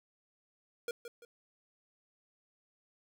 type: tone with echo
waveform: square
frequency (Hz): 473.9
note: A#4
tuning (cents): +28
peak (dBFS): -35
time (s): 0.88-0.91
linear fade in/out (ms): 2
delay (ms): 170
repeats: 2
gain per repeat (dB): -9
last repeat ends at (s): 1.25
effects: none